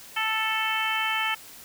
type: harmonic tone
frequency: 440 Hz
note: A4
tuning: in tune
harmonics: 2 / 3 / 4 / 5 / 6 / 7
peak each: -31 / -31 / -31 / -31 / -31 / -31 dBFS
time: 0.16-1.35 s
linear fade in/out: 10 ms
effects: white hiss -46 dBFS RMS until 1.64 s